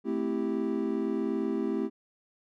triangle chord, A minor seventh, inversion none, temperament equal, 220 / 261.6 / 329.6 / 392 Hz, A3 / C4 / E4 / G4, 0 / 0 / 0 / 0 cents, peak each -31 dBFS, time 0.04-1.9 s, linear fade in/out 50 ms, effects none

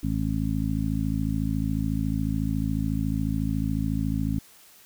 harmonic tone, 54 Hz, A1, 32 cents flat, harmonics 1 / 2 / 3 / 4 / 5, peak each -30 / -30 / -30 / -30 / -30 dBFS, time 0.03-4.39 s, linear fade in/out 5 ms, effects white hiss -53 dBFS RMS until 4.85 s

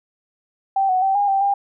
sine tone with pitch steps, 779 / 742 / 774 / 813 / 781 / 800 Hz, G5 / F#5 / G5 / G#5 / G5 / G5, -11 / +5 / -22 / -37 / -7 / +35 cents, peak -15 dBFS, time 0.76-1.54 s, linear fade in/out 5 ms, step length 130 ms, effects none

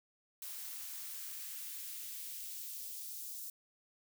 blue noise with high-pass filter sweep, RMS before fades -45 dBFS, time 0.42-3.5 s, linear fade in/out 2 ms, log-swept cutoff 620 to 5600 Hz, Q 0.83, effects none

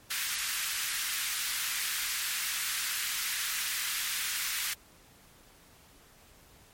pink high-pass noise, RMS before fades -33 dBFS, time 0.1-4.74 s, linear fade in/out 10 ms, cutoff 1500 Hz, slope 24 dB/octave, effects pink hiss -58 dBFS RMS until 6.73 s + MP3 64 kbps

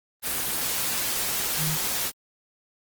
sine tone in noise, 155.56 Hz, D#3, in tune, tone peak -27 dBFS, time 1.57-1.78 s, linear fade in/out 50 ms, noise white, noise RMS -27 dBFS, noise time 0.22-2.12 s, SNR -3 dB, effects Opus 24 kbps

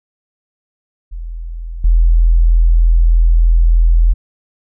sine tone with level steps, 41.63 Hz, E1, 18 cents sharp, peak -22 / -6 dBFS, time 1.11-4.14 s, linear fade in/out 20 ms, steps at 1.84 s, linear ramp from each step 5 ms, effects none

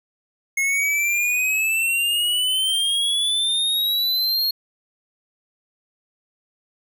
square exponential sweep, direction up, 2161 to 4294 Hz, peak -19 dBFS, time 0.57-4.51 s, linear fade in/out 5 ms, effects none

